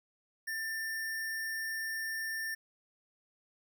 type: tone with sample-and-hold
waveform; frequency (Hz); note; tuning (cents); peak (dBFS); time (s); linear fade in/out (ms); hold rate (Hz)
sine; 1784; A6; +23; -34; 0.47-2.55; 10; 7350
effects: none